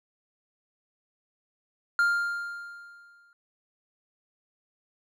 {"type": "tone with exponential decay", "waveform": "triangle", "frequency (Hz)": 1400, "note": "F6", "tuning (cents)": 4, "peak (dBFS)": -17, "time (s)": [1.99, 3.33], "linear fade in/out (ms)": 1, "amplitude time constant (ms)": 290, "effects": []}